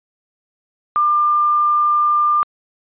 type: tone with quantisation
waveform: sine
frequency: 1196 Hz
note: D6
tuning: 31 cents sharp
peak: -12 dBFS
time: 0.96-2.43 s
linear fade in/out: 0 ms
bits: 7
effects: resampled to 8000 Hz